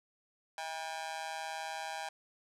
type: tone with amplitude modulation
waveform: sawtooth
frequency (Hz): 802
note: G5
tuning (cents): +39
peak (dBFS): -30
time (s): 0.58-2.09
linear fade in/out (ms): 2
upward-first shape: sine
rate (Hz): 159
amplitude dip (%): 100
effects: low-pass 9000 Hz 12 dB/octave